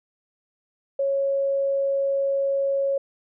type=tone; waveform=sine; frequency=551 Hz; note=C#5; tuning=11 cents flat; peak=-20 dBFS; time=0.99-2.98 s; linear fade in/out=5 ms; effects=none